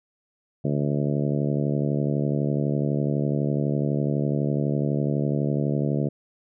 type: harmonic tone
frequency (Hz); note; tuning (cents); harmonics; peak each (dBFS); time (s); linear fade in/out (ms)
72; D2; -34; 2 / 3 / 4 / 5 / 6 / 7 / 8 / 9; -24 / -28 / -30 / -32 / -34 / -35 / -36 / -37; 0.64-6.09; 10
effects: none